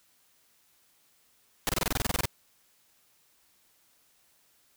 pink noise bursts, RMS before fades -27 dBFS, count 13, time 1.67-2.255 s, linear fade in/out 0 ms, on 21 ms, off 26 ms, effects white hiss -66 dBFS RMS until 4.76 s

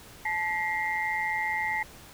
sine tone cluster, 867 / 1922 / 2097 Hz, A5 / B6 / C7, -26 / -48 / +3 cents, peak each -31 dBFS, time 0.25-1.83 s, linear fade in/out 5 ms, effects pink hiss -49 dBFS RMS until 2.13 s

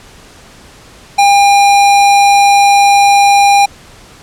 square tone, 804 Hz, G5, 44 cents sharp, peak -5 dBFS, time 1.18-3.66 s, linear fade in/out 10 ms, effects pink hiss -38 dBFS RMS until 4.22 s + low-pass 9000 Hz 12 dB/octave

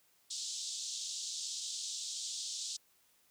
white band-pass noise, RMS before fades -41 dBFS, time 0.3-2.77 s, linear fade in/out 10 ms, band 3400 to 7800 Hz, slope 48 dB/octave, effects white hiss -70 dBFS RMS until 3.3 s

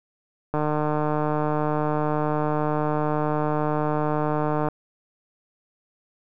click train, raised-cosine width 1 ms, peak -11 dBFS, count 627, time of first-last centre 0.54-4.686 s, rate 151 Hz, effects none

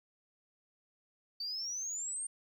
sine exponential sweep, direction up, 4556 to 8870 Hz, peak -35 dBFS, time 1.4-2.27 s, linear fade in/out 5 ms, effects tanh soft clip ceiling -32 dBFS + 12-bit

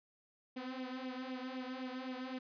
sawtooth tone with flanger, 256.9 Hz, C4, 32 cents flat, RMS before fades -43 dBFS, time 0.56-2.39 s, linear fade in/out 10 ms, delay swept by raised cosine 0.32 to 3.32 ms, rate 3.9 Hz, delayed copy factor +0.7, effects resampled to 11025 Hz

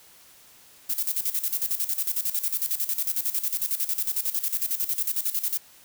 violet noise with tremolo, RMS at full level -25 dBFS, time 0.89-5.58 s, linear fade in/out 10 ms, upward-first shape square, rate 11 Hz, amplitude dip 75%, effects white hiss -53 dBFS RMS until 5.84 s

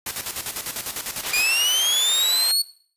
white noise with tremolo, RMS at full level -27 dBFS, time 0.06-1.44 s, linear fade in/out 5 ms, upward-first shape square, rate 10 Hz, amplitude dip 65%
white band-pass noise, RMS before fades -32 dBFS, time 1.23-2.52 s, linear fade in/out 10 ms, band 520 to 4800 Hz, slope 12 dB/octave
sawtooth linear sweep, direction up, 2400 to 4435 Hz, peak -15 dBFS, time 1.33-2.62 s, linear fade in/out 5 ms
effects noise-tail reverb RT60 0.5 s tail -18 dB re dry + resampled to 32000 Hz

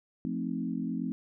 sine chord, F dominant seventh, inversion none, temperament equal, 174.61 / 220 / 261.6 / 311.1 Hz, F3 / A3 / C4 / Eb4, 0 / 0 / 0 / 0 cents, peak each -36 / -35 / -34 / -40 dBFS, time 0.25-1.12 s, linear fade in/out 0 ms, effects none

